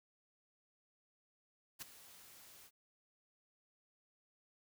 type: noise with ADSR envelope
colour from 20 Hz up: white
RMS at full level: -44 dBFS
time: 1.79-2.71 s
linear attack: 28 ms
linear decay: 14 ms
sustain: -15 dB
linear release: 54 ms
effects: none